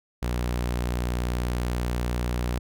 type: tone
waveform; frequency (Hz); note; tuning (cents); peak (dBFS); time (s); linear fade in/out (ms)
sawtooth; 60.5; B1; -35; -21; 0.22-2.59; 10
effects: none

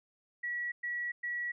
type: tone bursts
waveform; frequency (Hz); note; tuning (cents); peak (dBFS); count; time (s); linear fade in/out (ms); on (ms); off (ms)
sine; 1930; B6; -40; -33; 3; 0.43-1.52; 10; 290; 110
effects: none

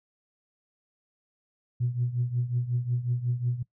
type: tone with tremolo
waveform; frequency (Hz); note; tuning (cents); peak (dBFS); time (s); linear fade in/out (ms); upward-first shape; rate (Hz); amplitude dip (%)
sine; 122.2; B2; -18; -21; 1.8-3.63; 10; triangle; 5.5; 85
effects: noise-tail reverb RT60 0.1 s tail -20 dB re dry + tanh soft clip ceiling -18 dBFS

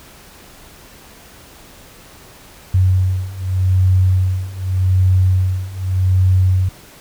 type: beating tone pair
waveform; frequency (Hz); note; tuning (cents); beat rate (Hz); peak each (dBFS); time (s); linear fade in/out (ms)
sine; 92.5 / 93.34; F#2 / F#2; 0 / +16; 0.84; -16 / -14; 2.74-6.69; 5
effects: pink hiss -42 dBFS RMS until 7 s

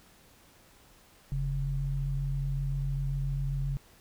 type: tone pair together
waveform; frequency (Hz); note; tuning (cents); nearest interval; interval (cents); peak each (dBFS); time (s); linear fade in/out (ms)
sine; 43.5 / 138.1; F1 / C#3; -6 / -6; octave + minor sixth; 2000; -32 / -30; 1.32-3.77; 0
effects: pink hiss -59 dBFS RMS until 4 s

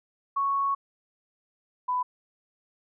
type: tone pair in turn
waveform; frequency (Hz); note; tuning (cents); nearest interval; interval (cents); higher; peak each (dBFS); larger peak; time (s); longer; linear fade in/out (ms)
sine; 1108 / 997.2; C#6 / B5; -1 / +16; major second; 183; first; -23 / -24; first; 0.36-0.75 / 1.88-2.03; first; 10
effects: none

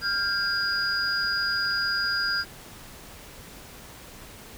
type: tone cluster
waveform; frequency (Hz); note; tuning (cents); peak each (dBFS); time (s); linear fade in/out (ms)
sine; 1398 / 1595 / 4882; F6 / G6 / D#8; +1 / +30 / -34; -29 / -28 / -27; 0.01-2.45; 50
effects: pink hiss -45 dBFS RMS until 4.57 s

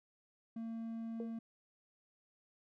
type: tone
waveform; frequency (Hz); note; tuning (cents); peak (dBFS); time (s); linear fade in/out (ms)
triangle; 227.2; A#3; -44; -38; 0.56-1.39; 5
type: tone with exponential decay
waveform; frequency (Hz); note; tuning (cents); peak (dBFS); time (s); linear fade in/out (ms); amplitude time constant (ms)
sine; 466.2; A#4; 0; -38; 1.2-1.36; 1; 34
effects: none

